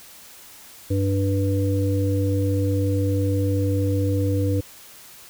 harmonic tone, 98 Hz, G2, in tune, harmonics 1 / 3 / 5, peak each -20 / -25 / -27 dBFS, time 0.9-4.61 s, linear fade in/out 10 ms, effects white hiss -45 dBFS RMS until 5.29 s

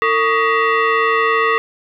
sine tone with frequency modulation, 334.8 Hz, E4, 27 cents sharp, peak -12 dBFS, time 0.02-1.58 s, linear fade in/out 0 ms, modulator 787 Hz, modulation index 2.5, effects none

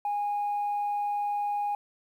sine tone, 822 Hz, G#5, 18 cents flat, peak -25 dBFS, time 0.05-1.75 s, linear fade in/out 2 ms, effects tanh soft clip ceiling -24 dBFS + 10-bit

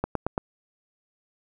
click train, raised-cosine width 1 ms, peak -11 dBFS, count 4, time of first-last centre 0.04-0.379 s, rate 8.86 Hz, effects none

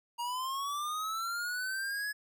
square linear sweep, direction up, 940 to 1700 Hz, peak -34 dBFS, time 0.18-2.13 s, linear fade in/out 20 ms, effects none

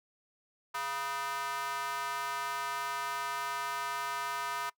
square tone with high-pass filter, 138.59 Hz, C#3, in tune, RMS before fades -36 dBFS, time 0.74-4.7 s, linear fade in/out 10 ms, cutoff 1100 Hz, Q 3.3, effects noise-tail reverb RT60 0.1 s tail -22 dB re dry

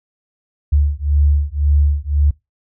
sine beating tone pair, 71.8 / 73.7 Hz, D2 / D2, -39 / +7 cents, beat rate 1.9 Hz, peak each -15 dBFS, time 0.72-2.31 s, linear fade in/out 10 ms, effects noise-tail reverb RT60 0.2 s tail -22 dB re dry

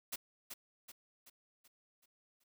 white noise with echo, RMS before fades -40 dBFS, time 0.12-0.16 s, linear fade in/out 10 ms, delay 380 ms, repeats 6, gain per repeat -6 dB, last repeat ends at 2.44 s, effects none

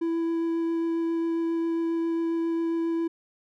triangle tone with vibrato, 331.9 Hz, E4, 12 cents sharp, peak -22 dBFS, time 0.01-3.08 s, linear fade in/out 10 ms, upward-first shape triangle, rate 7.4 Hz, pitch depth 9 cents each way, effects none

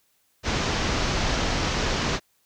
pink low-pass noise, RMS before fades -25 dBFS, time 0.43-2.2 s, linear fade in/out 50 ms, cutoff 6500 Hz, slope 48 dB/octave, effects white hiss -67 dBFS RMS until 2.45 s

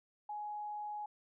sine tone, 837 Hz, G#5, 13 cents sharp, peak -39 dBFS, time 0.29-1.06 s, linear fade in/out 5 ms, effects none

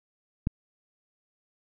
click, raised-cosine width 5 ms, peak -13 dBFS, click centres 0.471 s, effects none

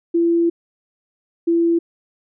sine tone pair in turn, 338.1 / 336.7 Hz, E4 / E4, +44 / +37 cents, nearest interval unison, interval 7 cents, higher first, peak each -13 dBFS, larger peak neither, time 0.14-0.5 / 1.47-1.79 s, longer first, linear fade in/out 10 ms, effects none

